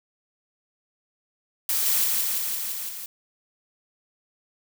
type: noise with echo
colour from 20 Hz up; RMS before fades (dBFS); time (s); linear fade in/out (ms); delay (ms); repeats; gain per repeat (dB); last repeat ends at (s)
blue; -24; 1.69-2.04; 2; 170; 6; -2; 3.06
effects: none